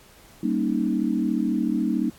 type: chord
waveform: sine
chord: Eb dominant seventh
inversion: first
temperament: equal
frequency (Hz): 196 / 233.1 / 277.2 / 311.1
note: G3 / Bb3 / Db4 / Eb4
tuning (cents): 0 / 0 / 0 / 0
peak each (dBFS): -27 / -25 / -28 / -26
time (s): 0.43-2.1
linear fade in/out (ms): 5
effects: pink hiss -52 dBFS RMS until 2.18 s + AAC 64 kbps